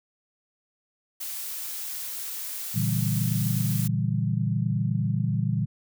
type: noise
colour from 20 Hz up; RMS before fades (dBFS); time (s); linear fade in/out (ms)
blue; -34; 1.2-3.88; 10
type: chord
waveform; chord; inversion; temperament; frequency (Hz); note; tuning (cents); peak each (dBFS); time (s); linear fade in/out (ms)
sine; E half-diminished seventh; second; equal with one note detuned; 116.54 / 144.06 / 164.81 / 196; Bb2 / D3 / E3 / G3; 0 / -33 / 0 / 0; -26 / -29 / -29 / -30; 2.74-5.66; 20
effects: none